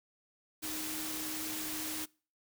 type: tone in noise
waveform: sine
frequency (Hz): 311.1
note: D#4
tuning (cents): 0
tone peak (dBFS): -43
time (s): 0.62-2.06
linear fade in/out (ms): 20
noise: white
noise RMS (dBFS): -39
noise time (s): 0.62-2.06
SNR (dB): -7
effects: noise-tail reverb RT60 0.4 s tail -25 dB re dry